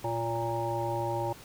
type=harmonic tone with a mistuned harmonic; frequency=116.2 Hz; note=A#2; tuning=5 cents flat; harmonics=1 / 3 / 5 / 7 / 8; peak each=-35 / -35 / -35 / -35 / -35 dBFS; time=0.04-1.33 s; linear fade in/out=5 ms; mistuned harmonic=5; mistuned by=-23 cents; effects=pink hiss -50 dBFS RMS until 1.44 s